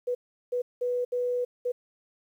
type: tone bursts at uneven times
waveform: sine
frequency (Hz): 492.1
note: B4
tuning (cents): -6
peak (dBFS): -25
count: 5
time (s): 0.07-0.15 / 0.52-0.62 / 0.81-1.05 / 1.12-1.45 / 1.65-1.72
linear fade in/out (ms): 10
effects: 10-bit